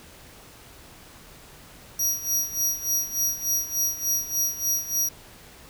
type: tone with tremolo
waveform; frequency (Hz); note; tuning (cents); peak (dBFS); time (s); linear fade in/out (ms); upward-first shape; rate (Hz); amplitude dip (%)
sawtooth; 5750; F8; +50; -18; 1.99-5.09; 5; sine; 3.4; 80
effects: pink hiss -48 dBFS RMS until 5.69 s